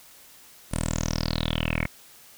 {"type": "tone with low-pass filter sweep", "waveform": "10% pulse", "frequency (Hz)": 40.25, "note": "E1", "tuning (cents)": -41, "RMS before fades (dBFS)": -27, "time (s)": [0.71, 1.87], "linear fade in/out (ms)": 20, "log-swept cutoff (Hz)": [9800, 2100], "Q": 9, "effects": ["white hiss -51 dBFS RMS until 2.37 s"]}